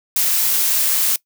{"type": "noise", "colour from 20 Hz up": "blue", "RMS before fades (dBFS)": -17, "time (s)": [0.16, 1.16], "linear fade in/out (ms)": 2, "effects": ["noise-tail reverb RT60 0.1 s tail -21 dB re dry"]}